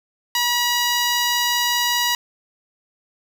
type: tone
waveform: 10% pulse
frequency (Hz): 965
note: B5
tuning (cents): -40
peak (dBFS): -9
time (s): 0.35-2.15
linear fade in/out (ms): 2
effects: 7-bit